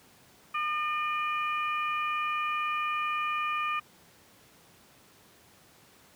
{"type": "harmonic tone with a mistuned harmonic", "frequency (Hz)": 606, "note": "D#5", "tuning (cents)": -46, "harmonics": [2, 3, 4, 5], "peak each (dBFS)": [-29, -41, -34, -43], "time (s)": [0.54, 3.8], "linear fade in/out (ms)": 10, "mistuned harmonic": 5, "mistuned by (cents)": -39, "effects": ["pink hiss -58 dBFS RMS until 6.15 s", "high-pass 100 Hz 12 dB/octave"]}